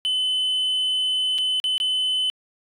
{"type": "tone with dropouts", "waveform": "sine", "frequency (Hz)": 3028, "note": "F#7", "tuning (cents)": 39, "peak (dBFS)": -17, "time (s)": [0.05, 2.3], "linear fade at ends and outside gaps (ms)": 0, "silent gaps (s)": [[1.381, 1.385], [1.6, 1.641], [1.78, 1.801]], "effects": ["tanh soft clip ceiling -19 dBFS"]}